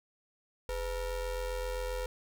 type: ring-modulated tone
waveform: square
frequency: 229.2 Hz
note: A#3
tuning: 29 cents flat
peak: -31 dBFS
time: 0.69-2.06 s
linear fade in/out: 0 ms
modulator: 273 Hz
effects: none